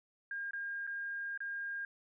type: tone with dropouts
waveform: sine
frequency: 1613 Hz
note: G6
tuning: 49 cents sharp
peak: -37 dBFS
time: 0.31-1.85 s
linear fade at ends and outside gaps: 2 ms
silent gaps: 0.509-0.533 / 0.868-0.874 / 1.376-1.404 s
effects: none